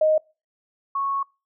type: tone pair in turn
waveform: sine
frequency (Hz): 622.3 / 1103.7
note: D#5 / C#6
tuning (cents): 0 / -8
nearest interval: minor seventh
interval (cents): 992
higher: second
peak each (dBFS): -15 / -22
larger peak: first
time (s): 0.01-0.18 / 0.95-1.23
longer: second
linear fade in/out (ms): 5
effects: noise-tail reverb RT60 0.3 s tail -25 dB re dry